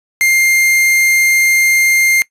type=tone; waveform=45% pulse; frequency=2109 Hz; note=C7; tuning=13 cents sharp; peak=-9 dBFS; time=0.21-2.22 s; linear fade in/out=0 ms; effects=noise-tail reverb RT60 0.1 s tail -21 dB re dry + resampled to 32000 Hz